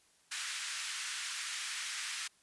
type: band-pass noise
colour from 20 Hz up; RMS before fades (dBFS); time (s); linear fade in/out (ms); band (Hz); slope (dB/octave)
pink; -40; 0.31-2.28; 10; 1500 to 10000; 24
effects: white hiss -68 dBFS RMS until 2.42 s + resampled to 24000 Hz